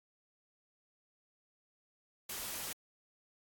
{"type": "noise", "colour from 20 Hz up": "white", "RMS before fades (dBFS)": -41, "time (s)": [2.29, 2.73], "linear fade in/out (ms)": 5, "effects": ["AAC 64 kbps"]}